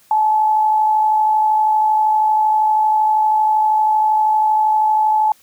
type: tone with amplitude modulation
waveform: sine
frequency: 862 Hz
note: A5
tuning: 36 cents flat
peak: -10 dBFS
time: 0.11-5.32 s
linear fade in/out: 2 ms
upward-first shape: sine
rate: 52.7 Hz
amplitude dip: 35%
effects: white hiss -52 dBFS RMS until 5.42 s